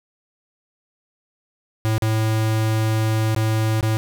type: tone with dropouts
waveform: square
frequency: 110 Hz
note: A2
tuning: in tune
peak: -18 dBFS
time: 1.85-3.97 s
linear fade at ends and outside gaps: 0 ms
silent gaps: 1.981-2.022 / 3.348-3.363 / 3.809-3.828 s
effects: none